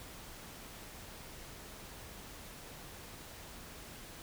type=silence; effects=pink hiss -50 dBFS RMS until 4.22 s